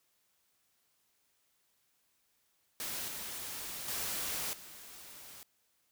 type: noise with level steps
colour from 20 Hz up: white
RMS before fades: -39 / -42 / -37 / -51 dBFS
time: 2.8-5.43 s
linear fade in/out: 0 ms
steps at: 3.08 / 3.88 / 4.53 s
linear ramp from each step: 2 ms
effects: white hiss -75 dBFS RMS until 5.91 s